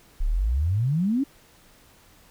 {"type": "exponential sweep", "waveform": "sine", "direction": "up", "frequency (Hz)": [30.87, 290], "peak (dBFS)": -20, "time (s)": [0.2, 1.24], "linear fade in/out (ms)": 10, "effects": ["pink hiss -55 dBFS RMS until 2.3 s"]}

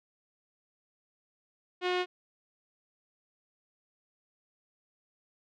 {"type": "tone with low-pass filter", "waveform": "sawtooth", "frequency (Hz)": 361.6, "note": "F#4", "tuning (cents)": -40, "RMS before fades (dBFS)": -30, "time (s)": [1.81, 2.06], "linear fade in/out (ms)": 50, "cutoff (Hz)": 3200, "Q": 1.9, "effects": []}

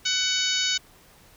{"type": "harmonic tone", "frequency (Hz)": 748, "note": "F#5", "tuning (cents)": 19, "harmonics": [2, 3, 4, 5, 6, 7, 8, 9], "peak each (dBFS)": [-32, -32, -28, -28, -30, -33, -33, -32], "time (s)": [0.05, 0.78], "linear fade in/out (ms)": 10, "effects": ["pink hiss -54 dBFS RMS until 1.36 s"]}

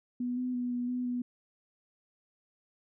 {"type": "tone with pitch steps", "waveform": "sine", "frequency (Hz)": [246, 251.6, 245.9, 244.3, 248.9, 245.7], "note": ["B3", "B3", "B3", "B3", "B3", "B3"], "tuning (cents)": [-7, 32, -7, -19, 14, -9], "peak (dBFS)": -30, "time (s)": [0.2, 1.22], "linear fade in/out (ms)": 5, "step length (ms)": 170, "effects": []}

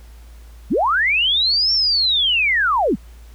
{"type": "linear two-way sweep", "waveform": "sine", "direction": "up then down", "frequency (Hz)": [141.9, 5500, 141.9], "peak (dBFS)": -14, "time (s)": [0.7, 2.96], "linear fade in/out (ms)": 20, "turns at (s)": 1.73, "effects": ["added 57 Hz sine -38 dBFS peak until 3.34 s", "pink hiss -52 dBFS RMS until 3.34 s"]}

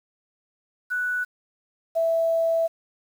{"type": "tone pair in turn", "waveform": "sine", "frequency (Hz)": [1480, 659.3], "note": ["F#6", "E5"], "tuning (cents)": [0, 0], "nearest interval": "octave + major second", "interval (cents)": 1400, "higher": "first", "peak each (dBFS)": [-23, -19], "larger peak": "second", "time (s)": [[0.9, 1.25], [1.95, 2.68]], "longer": "second", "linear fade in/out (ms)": 20, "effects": ["8-bit"]}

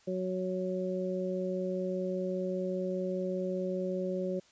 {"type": "harmonic tone", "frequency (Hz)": 185, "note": "F#3", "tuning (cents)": 0, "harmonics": [1, 2, 3], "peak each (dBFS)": [-35, -35, -35], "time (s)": [0.07, 4.4], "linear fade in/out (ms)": 10, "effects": ["white hiss -63 dBFS RMS until 4.51 s", "resampled to 16000 Hz"]}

